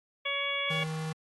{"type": "harmonic tone", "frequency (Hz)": 562, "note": "C#5", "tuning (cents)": 24, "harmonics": [1, 2, 3, 4, 5, 6], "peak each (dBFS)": [-38, -38, -42, -32, -40, -35], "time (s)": [0.25, 0.84], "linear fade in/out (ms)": 10}
{"type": "tone", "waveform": "square", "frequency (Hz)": 158.2, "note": "D#3", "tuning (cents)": 29, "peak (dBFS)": -33, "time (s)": [0.7, 1.13], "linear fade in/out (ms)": 10}
{"effects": ["AAC 32 kbps"]}